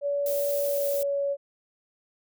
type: tone with pitch glide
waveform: sine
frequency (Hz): 570 to 562.8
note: C#5 to C#5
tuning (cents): +48 to +26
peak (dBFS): -24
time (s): 0.01-1.37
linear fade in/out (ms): 50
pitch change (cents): -22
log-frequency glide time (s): 0.6-1.05
type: noise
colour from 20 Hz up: violet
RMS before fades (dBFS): -34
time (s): 0.26-1.03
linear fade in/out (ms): 2
effects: none